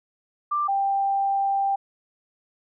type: tone pair in turn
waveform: sine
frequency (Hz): 1182 / 788.9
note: D6 / G5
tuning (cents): +11 / +11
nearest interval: perfect fifth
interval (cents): 700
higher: first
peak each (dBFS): -21 / -20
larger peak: second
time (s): 0.51-0.68 / 0.68-1.76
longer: second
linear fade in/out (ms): 10
effects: none